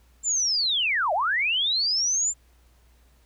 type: linear two-way sweep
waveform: sine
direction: down then up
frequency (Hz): 7360 to 587.3 to 7360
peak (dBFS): -21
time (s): 0.23-2.34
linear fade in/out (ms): 50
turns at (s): 1.13
effects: added 60 Hz sine -56 dBFS peak until 3.25 s + pink hiss -64 dBFS RMS until 3.25 s